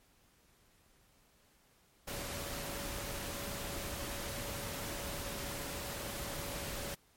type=tone in noise; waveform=sine; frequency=565 Hz; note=C#5; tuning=33 cents sharp; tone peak=-48 dBFS; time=2.07-6.95 s; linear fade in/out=10 ms; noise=pink; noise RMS=-41 dBFS; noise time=2.07-6.95 s; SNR=-10 dB; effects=pink hiss -68 dBFS RMS until 7.16 s + MP3 64 kbps